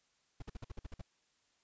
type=noise bursts; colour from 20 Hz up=brown; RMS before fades=-43 dBFS; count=9; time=0.4-1.015 s; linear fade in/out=5 ms; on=23 ms; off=51 ms; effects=white hiss -75 dBFS RMS until 1.63 s + resampled to 16000 Hz